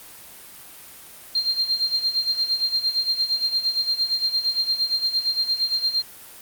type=tone with tremolo; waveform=sine; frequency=4186 Hz; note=C8; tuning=in tune; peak=-17 dBFS; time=1.35-6.02 s; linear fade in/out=2 ms; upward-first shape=sine; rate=8.7 Hz; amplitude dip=75%; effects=white hiss -43 dBFS RMS until 6.41 s + Opus 32 kbps